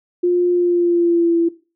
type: tone with pitch glide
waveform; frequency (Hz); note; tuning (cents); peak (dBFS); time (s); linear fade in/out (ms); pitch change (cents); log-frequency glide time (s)
sine; 354 to 336.3; F4 to E4; +23 to +35; -12; 0.23-1.49; 10; -88; 0.52-1.37
effects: noise-tail reverb RT60 0.3 s tail -17 dB re dry